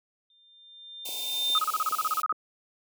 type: tone with exponential growth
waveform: sine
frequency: 3600 Hz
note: A7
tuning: 39 cents sharp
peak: -21 dBFS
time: 0.3-1.59 s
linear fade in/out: 2 ms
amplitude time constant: 280 ms
type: band-stop noise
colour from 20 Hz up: white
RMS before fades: -37 dBFS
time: 1.05-2.22 s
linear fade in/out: 5 ms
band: 1000 to 2300 Hz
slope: 96 dB/octave
type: click train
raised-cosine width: 2 ms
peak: -27 dBFS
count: 4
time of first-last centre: 1.09-2.325 s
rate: 2.43 Hz
type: tone bursts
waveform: sine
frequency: 1263 Hz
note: D#6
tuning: 26 cents sharp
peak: -23 dBFS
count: 13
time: 1.55-2.324 s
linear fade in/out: 2 ms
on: 30 ms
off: 32 ms
effects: high-pass 400 Hz 12 dB/octave